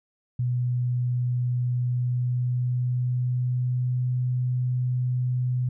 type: tone with pitch glide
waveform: sine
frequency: 123.47 to 125.41 Hz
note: B2 to B2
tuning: 0 to +27 cents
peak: -22 dBFS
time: 0.39-5.69 s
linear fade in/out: 5 ms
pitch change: +27 cents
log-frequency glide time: 1.78-4.1 s
effects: none